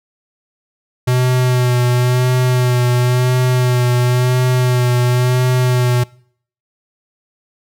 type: tone with vibrato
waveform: square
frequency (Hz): 124.9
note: B2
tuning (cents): +20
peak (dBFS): -12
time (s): 1.07-6.04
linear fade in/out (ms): 10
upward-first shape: sine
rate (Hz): 0.96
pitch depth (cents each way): 26
effects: noise-tail reverb RT60 0.6 s tail -24 dB re dry